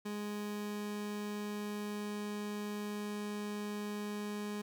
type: tone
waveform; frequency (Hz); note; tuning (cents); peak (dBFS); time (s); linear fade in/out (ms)
30% pulse; 207.7; G#3; 0; -35; 0.05-4.62; 10
effects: none